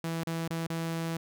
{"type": "tone with dropouts", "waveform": "sawtooth", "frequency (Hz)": 164.81, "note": "E3", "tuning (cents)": 0, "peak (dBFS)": -27, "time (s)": [0.04, 1.17], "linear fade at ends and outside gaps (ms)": 2, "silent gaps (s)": [[0.235, 0.271], [0.478, 0.505], [0.668, 0.701]], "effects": []}